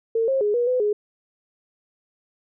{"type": "tone with pitch steps", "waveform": "sine", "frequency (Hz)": [454, 535, 416, 481.4, 504, 417], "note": ["A#4", "C5", "G#4", "B4", "B4", "G#4"], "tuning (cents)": [-46, 38, 3, -44, 35, 7], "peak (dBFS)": -18, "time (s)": [0.15, 0.93], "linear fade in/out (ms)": 5, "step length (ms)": 130, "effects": []}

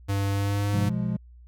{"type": "tone with pitch glide", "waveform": "square", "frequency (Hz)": [99.3, 102.09], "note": ["G2", "G#2"], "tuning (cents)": [23, -29], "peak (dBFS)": -24, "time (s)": [0.08, 0.9], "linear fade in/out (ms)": 20, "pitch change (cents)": 48, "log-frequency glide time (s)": [0.3, 0.71]}
{"type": "chord", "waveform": "triangle", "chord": "F diminished", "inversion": "second", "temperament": "equal", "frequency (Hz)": [123.47, 174.61, 207.7], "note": ["Cb3", "F3", "Ab3"], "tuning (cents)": [0, 0, 0], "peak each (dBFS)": -27, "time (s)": [0.73, 1.17], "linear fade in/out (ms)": 10}
{"effects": ["added 60 Hz sine -46 dBFS peak until 1.47 s"]}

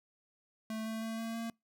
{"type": "tone with pitch steps", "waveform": "square", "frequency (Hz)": [220, 222.2, 224.4, 226.6, 228.8], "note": ["A3", "A3", "A3", "A#3", "A#3"], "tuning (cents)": [0, 17, 34, -49, -32], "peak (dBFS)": -37, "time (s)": [0.7, 1.5], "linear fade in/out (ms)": 2, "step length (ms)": 160, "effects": ["noise-tail reverb RT60 0.2 s tail -26 dB re dry"]}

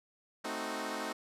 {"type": "chord", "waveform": "10% pulse", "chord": "A diminished seventh", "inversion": "none", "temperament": "equal", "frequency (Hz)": [220, 261.6, 311.1, 370], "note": ["A3", "C4", "Eb4", "Gb4"], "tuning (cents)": [0, 0, 0, 0], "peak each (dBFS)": [-33, -33, -32, -36], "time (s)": [0.44, 1.13], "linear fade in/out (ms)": 10, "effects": ["low-pass 11000 Hz 12 dB/octave"]}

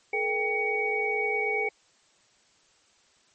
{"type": "tone cluster", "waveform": "sine", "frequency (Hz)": [425.9, 475.2, 790, 2246], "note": ["G#4", "A#4", "G5", "C#7"], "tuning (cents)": [44, 33, 13, 22], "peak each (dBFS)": [-30, -35, -33, -27], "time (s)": [0.13, 1.69], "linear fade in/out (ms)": 5, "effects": ["white hiss -63 dBFS RMS until 3.34 s", "MP3 32 kbps"]}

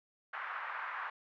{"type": "band-pass noise", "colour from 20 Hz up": "pink", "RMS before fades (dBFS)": -41, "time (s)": [0.33, 1.1], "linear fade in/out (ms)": 5, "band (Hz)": [1000, 1800], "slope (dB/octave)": 24, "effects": []}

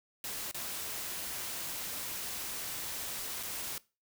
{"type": "noise with dropouts", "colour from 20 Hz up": "white", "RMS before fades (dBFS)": -39, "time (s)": [0.24, 3.78], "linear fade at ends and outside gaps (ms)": 1, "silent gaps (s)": [[0.513, 0.545], [3.429, 3.433]], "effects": ["noise-tail reverb RT60 0.3 s tail -21 dB re dry"]}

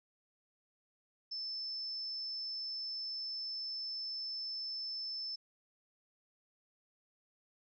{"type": "tone", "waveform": "sine", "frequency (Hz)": 5274, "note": "E8", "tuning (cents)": 0, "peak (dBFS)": -38, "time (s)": [1.31, 5.36], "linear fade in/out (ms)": 10, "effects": []}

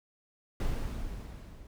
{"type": "noise with level ramp", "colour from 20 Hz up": "brown", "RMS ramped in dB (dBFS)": [-30, -49], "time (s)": [0.6, 1.67], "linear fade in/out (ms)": 2, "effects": []}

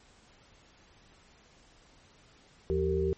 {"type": "tone cluster", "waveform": "sine", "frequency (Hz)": [78.4, 170.4, 385.8, 456.3], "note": ["D#2", "F3", "G4", "A#4"], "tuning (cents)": [14, -42, -28, -37], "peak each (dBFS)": [-32, -35, -28, -35], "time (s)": [2.7, 3.13], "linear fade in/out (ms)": 0, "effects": ["pink hiss -60 dBFS RMS until 3.17 s", "MP3 32 kbps"]}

